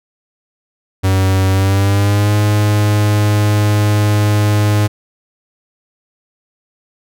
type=tone with pitch glide; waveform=45% pulse; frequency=95.3 to 104.53 Hz; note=G2 to G#2; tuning=-48 to +12 cents; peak=-10 dBFS; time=1.03-4.88 s; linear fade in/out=20 ms; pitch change=+160 cents; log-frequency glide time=1.5-2.35 s; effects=none